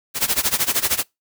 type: noise with tremolo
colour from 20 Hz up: white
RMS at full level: -17 dBFS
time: 0.14-1.04 s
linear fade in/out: 50 ms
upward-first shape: sine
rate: 13 Hz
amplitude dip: 90%
effects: noise-tail reverb RT60 0.2 s tail -26 dB re dry